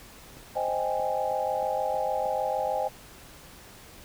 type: click train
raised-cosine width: 2 ms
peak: -34 dBFS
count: 7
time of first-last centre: 0.37-2.257 s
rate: 3.18 Hz
type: chord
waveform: sine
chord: Ab major seventh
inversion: first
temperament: equal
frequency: 523.3 / 622.3 / 784 / 830.6 Hz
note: C5 / Eb5 / G5 / Ab5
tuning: 0 / 0 / 0 / 0 cents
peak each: -31 dBFS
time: 0.55-2.89 s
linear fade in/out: 20 ms
effects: pink hiss -49 dBFS RMS until 4.04 s